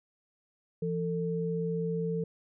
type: tone pair together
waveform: sine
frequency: 168.4 / 447.5 Hz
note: E3 / A4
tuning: +37 / +29 cents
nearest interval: octave + perfect fourth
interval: 1692 cents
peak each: -31 / -32 dBFS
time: 0.82-2.24 s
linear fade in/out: 5 ms
effects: none